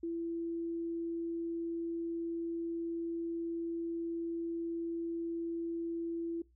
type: tone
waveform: sine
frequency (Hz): 335.2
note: E4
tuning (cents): +29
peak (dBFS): -34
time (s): 0.03-6.42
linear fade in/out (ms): 5
effects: noise-tail reverb RT60 0.2 s tail -21 dB re dry + added 60 Hz sine -64 dBFS peak until 6.55 s